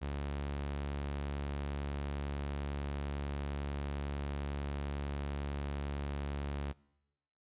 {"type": "tone", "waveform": "sawtooth", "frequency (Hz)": 71.1, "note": "C#2", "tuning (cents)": 45, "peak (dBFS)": -32, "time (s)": [0.01, 6.73], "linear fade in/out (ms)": 20, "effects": ["noise-tail reverb RT60 1.0 s tail -24 dB re dry", "resampled to 8000 Hz"]}